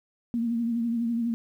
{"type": "tone with vibrato", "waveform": "sine", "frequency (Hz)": 233.1, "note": "A#3", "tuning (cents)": 0, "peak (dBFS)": -24, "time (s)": [0.34, 1.34], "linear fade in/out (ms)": 0, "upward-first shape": "triangle", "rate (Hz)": 12, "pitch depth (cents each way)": 54, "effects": ["10-bit"]}